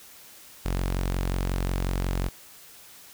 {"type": "tone", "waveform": "sawtooth", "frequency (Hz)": 45.54, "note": "F#1", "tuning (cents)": -27, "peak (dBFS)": -21, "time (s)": [0.65, 2.29], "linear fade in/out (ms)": 10, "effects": ["white hiss -49 dBFS RMS until 3.13 s"]}